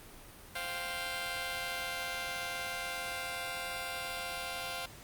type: chord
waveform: 10% pulse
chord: C suspended fourth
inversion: none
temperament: just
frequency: 523.3 / 697.7 / 784.9 Hz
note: C5 / F5 / G5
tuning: 0 / -2 / +2 cents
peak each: -34 / -31 / -35 dBFS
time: 0.55-4.86 s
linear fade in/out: 5 ms
effects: pink hiss -52 dBFS RMS until 5.03 s + Opus 32 kbps